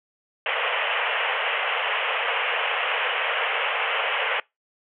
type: band-pass noise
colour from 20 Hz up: white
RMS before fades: -25 dBFS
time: 0.46-4.4 s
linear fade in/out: 2 ms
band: 440 to 3100 Hz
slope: 96 dB/octave
effects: noise-tail reverb RT60 0.2 s tail -24 dB re dry